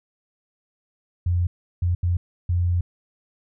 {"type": "tone bursts at uneven times", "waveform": "sine", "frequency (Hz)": 87.9, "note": "F2", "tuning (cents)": 12, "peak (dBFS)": -18, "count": 4, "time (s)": [[1.26, 1.47], [1.82, 1.95], [2.03, 2.17], [2.49, 2.81]], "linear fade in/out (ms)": 5, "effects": []}